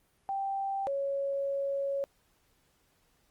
sine tone pair in turn, 784 / 554.4 Hz, G5 / C#5, 0 / 0 cents, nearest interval tritone, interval 600 cents, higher first, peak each -30 / -29 dBFS, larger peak second, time 0.29-0.87 / 0.87-2.04 s, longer second, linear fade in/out 0 ms, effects pink hiss -70 dBFS RMS until 3.3 s + Opus 32 kbps

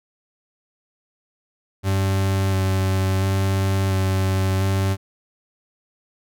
40% pulse tone with vibrato, 96 Hz, G2, 36 cents flat, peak -17 dBFS, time 1.83-4.97 s, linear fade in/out 50 ms, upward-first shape square, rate 0.72 Hz, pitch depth 12 cents each way, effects none

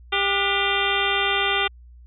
harmonic tone with a mistuned harmonic, 397 Hz, G4, 22 cents sharp, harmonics 1 / 2 / 3 / 4 / 5 / 6 / 7 / 8 / 9, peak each -28 / -28 / -28 / -28 / -28 / -28 / -28 / -28 / -28 dBFS, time 0.12-1.68 s, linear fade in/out 10 ms, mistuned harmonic 4, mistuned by -150 cents, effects added 60 Hz sine -43 dBFS peak until 2.06 s

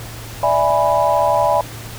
sine chord, E dominant seventh, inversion third, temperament equal, 587.3 / 659.3 / 830.6 / 987.8 Hz, D5 / E5 / G#5 / B5, 0 / 0 / 0 / 0 cents, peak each -18 dBFS, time 0.43-1.61 s, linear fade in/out 2 ms, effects added 113 Hz sine -33 dBFS peak until 1.98 s + pink hiss -34 dBFS RMS until 1.98 s

